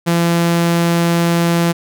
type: tone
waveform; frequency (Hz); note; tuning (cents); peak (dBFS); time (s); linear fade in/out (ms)
sawtooth; 169.9; F3; -47; -8; 0.06-1.73; 20
effects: none